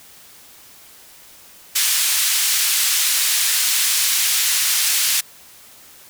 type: band-pass noise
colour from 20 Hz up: white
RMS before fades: -18 dBFS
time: 1.75-5.21 s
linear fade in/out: 10 ms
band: 2000 to 12000 Hz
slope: 12 dB/octave
effects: white hiss -45 dBFS RMS until 6.09 s